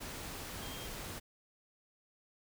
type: tone in noise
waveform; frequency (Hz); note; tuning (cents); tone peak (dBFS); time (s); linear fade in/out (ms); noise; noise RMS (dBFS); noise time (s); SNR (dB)
sine; 3204; G7; +37; -50; 0.61-0.88; 20; pink; -44; 0-1.2; -9
effects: none